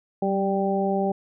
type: harmonic tone with a mistuned harmonic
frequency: 196 Hz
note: G3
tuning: in tune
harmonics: 1 / 2 / 3 / 4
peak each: -25 / -26 / -28 / -27 dBFS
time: 0.22-1.12 s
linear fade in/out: 5 ms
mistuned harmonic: 1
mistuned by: -24 cents
effects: none